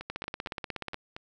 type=two click trains; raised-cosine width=0.3 ms; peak=-23 / -18 dBFS; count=6 / 15; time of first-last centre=0.01-1.165 / 0.1-0.943 s; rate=4.33 / 16.6 Hz; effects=none